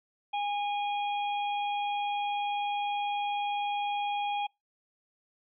harmonic tone, 819 Hz, G#5, 24 cents flat, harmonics 1 / 3 / 4, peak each -29 / -39 / -41 dBFS, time 0.33-4.47 s, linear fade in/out 10 ms, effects noise-tail reverb RT60 0.2 s tail -26 dB re dry

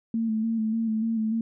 sine tone with vibrato, 222.9 Hz, A3, 23 cents sharp, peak -23 dBFS, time 0.14-1.41 s, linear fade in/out 2 ms, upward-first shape square, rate 3.4 Hz, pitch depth 31 cents each way, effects none

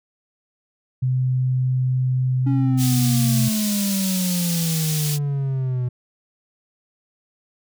sine tone, 128.3 Hz, C3, 34 cents flat, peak -17 dBFS, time 1.02-3.49 s, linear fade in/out 10 ms
triangle exponential sweep, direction down, 279.1 to 122.8 Hz, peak -18 dBFS, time 2.46-5.89 s, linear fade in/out 10 ms
pink high-pass noise, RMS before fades -27 dBFS, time 2.77-5.19 s, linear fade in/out 50 ms, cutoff 4300 Hz, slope 12 dB/octave
effects none

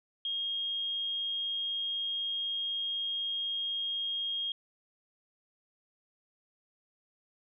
sine tone, 3248 Hz, G#7, 39 cents flat, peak -31 dBFS, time 0.25-4.52 s, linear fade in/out 2 ms, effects none

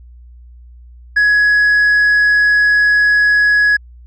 sine tone with tanh clipping, 1677 Hz, G#6, 16 cents sharp, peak -9 dBFS, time 1.16-3.77 s, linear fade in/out 10 ms, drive 2 dB, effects added 60 Hz sine -36 dBFS peak until 4.06 s

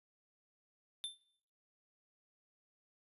square tone with exponential decay, 3557 Hz, A7, 18 cents sharp, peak -36 dBFS, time 1.04-1.21 s, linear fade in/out 0 ms, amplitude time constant 36 ms, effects noise-tail reverb RT60 0.7 s tail -20 dB re dry + resampled to 32000 Hz

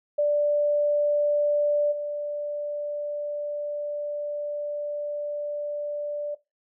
sine tone with level steps, 587.3 Hz, D5, in tune, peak -19 / -27 dBFS, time 0.18-6.35 s, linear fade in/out 10 ms, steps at 1.91 s, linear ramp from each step 20 ms, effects noise-tail reverb RT60 0.2 s tail -17 dB re dry

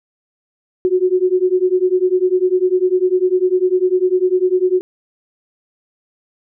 sine beating tone pair, 362.6 / 372.6 Hz, F#4 / F#4, -35 / +12 cents, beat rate 10 Hz, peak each -15 dBFS, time 0.85-4.81 s, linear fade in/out 0 ms, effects none

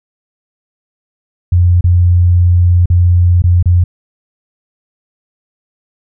sine tone with dropouts, 88.3 Hz, F2, 20 cents sharp, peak -5 dBFS, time 1.52-3.84 s, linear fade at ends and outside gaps 5 ms, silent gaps 1.81-1.841 / 2.858-2.9 / 3.421-3.439 / 3.627-3.657 s, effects none

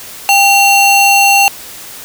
square ring-modulated tone, 1769 Hz, A6, 9 cents sharp, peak -3 dBFS, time 0.29-1.48 s, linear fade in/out 0 ms, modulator 972 Hz, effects white hiss -30 dBFS RMS until 2.04 s

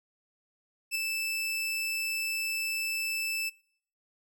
sawtooth tone with ADSR envelope, 2637 Hz, E7, in tune, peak -23 dBFS, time 0.91-3.5 s, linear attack 41 ms, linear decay 8 ms, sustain -4 dB, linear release 18 ms, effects noise-tail reverb RT60 0.6 s tail -23 dB re dry

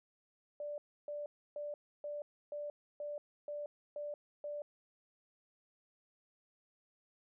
sine tone bursts, 587.3 Hz, D5, in tune, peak -39 dBFS, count 9, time 0.6-4.62 s, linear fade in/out 2 ms, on 180 ms, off 300 ms, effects none

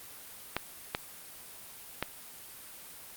clicks, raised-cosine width 0.3 ms, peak -13 dBFS, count 3, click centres 0.566 / 0.949 / 2.026 s, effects white hiss -48 dBFS RMS until 3.16 s + Opus 32 kbps

